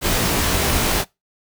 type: noise with comb filter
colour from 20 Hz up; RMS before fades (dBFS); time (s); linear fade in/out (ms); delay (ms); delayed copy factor
pink; -19; 0.01-1.05; 50; 19; -0.85
effects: noise-tail reverb RT60 0.2 s tail -22 dB re dry